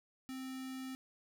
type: tone with notch filter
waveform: square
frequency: 261.6 Hz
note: C4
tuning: in tune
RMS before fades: -44 dBFS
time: 0.29-0.95 s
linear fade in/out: 0 ms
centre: 620 Hz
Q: 0.8
effects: none